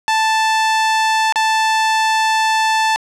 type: tone with dropouts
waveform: sawtooth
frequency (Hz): 880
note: A5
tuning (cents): 0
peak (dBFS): -9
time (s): 0.08-2.96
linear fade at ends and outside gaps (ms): 0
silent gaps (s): 1.324-1.358
effects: low-pass 7000 Hz 12 dB/octave